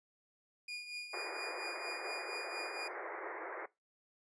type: tone with tremolo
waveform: 30% pulse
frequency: 2437 Hz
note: D#7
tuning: 37 cents flat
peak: -37 dBFS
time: 0.68-2.88 s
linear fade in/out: 5 ms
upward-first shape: triangle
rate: 4.3 Hz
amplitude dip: 65%
type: band-pass noise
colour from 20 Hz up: pink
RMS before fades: -44 dBFS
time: 1.13-3.66 s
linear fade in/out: 5 ms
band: 340 to 2200 Hz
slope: 96 dB/octave
effects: noise-tail reverb RT60 0.2 s tail -19 dB re dry + resampled to 22050 Hz